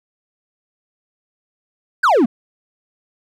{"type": "exponential sweep", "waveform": "triangle", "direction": "down", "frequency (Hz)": [1667, 207.7], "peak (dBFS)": -8, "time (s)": [2.03, 2.26], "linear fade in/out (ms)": 10, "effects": []}